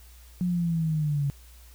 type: linear sweep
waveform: sine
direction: down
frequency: 181.4 to 139 Hz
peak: -23 dBFS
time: 0.41-1.3 s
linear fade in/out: 0 ms
effects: added 60 Hz sine -48 dBFS peak until 1.74 s + white hiss -56 dBFS RMS until 1.74 s